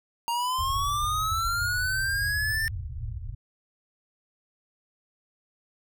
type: linear sweep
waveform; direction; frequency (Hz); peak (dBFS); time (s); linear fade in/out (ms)
square; up; 929 to 1800; -26; 0.28-2.68; 0
type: low-pass noise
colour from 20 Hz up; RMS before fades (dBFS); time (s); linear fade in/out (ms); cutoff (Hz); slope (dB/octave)
white; -34; 0.58-3.35; 10; 120; 96
effects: none